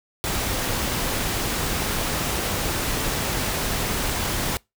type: noise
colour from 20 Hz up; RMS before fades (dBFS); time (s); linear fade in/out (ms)
pink; -25; 0.24-4.57; 0
effects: noise-tail reverb RT60 0.2 s tail -24 dB re dry